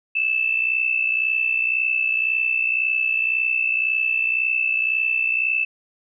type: tone with amplitude modulation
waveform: sine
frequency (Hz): 2637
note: E7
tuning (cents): 0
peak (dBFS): -15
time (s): 0.15-5.65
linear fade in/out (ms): 10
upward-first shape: sine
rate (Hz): 61.9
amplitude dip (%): 70
effects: none